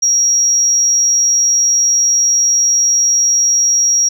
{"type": "tone", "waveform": "sine", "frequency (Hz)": 5660, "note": "F8", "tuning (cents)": 22, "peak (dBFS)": -8, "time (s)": [0.02, 4.09], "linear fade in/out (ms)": 10, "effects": ["tanh soft clip ceiling -5 dBFS"]}